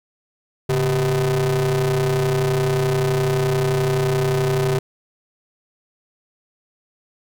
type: ring-modulated tone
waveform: 45% pulse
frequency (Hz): 124.6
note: B2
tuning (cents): +16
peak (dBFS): -14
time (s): 0.69-4.79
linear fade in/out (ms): 5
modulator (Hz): 265
effects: 9-bit